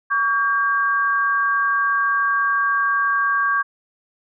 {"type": "tone pair together", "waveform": "sine", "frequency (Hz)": [1133.5, 1603], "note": ["C#6", "G6"], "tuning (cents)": [38, 38], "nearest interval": "tritone", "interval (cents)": 600, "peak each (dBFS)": -19, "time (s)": [0.1, 3.63], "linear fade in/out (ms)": 20, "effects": []}